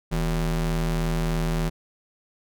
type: ring-modulated tone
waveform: square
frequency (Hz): 101.1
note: G#2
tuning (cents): -46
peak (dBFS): -20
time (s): 0.11-1.7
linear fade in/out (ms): 20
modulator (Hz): 59.5
effects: none